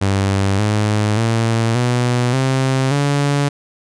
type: tone with pitch steps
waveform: sawtooth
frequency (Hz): 98 / 105.64 / 113.88 / 122.76 / 132.33 / 142.65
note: G2 / G#2 / A#2 / B2 / C3 / C#3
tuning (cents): 0 / +30 / -40 / -10 / +20 / +50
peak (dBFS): -10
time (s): 0.01-3.49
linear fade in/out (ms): 10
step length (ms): 580
effects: resampled to 22050 Hz